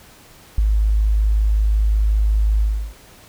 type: tone with ADSR envelope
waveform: sine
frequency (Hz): 52.7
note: G#1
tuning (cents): +26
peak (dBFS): -10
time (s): 0.58-2.94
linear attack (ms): 4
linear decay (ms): 16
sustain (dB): -3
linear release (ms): 330
effects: pink hiss -46 dBFS RMS until 3.28 s